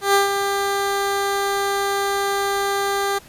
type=tone with ADSR envelope; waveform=15% pulse; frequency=397.9 Hz; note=G4; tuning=26 cents sharp; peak=-6 dBFS; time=0.01-3.19 s; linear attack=130 ms; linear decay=140 ms; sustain=-7 dB; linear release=13 ms; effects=pink hiss -46 dBFS RMS until 3.28 s + resampled to 32000 Hz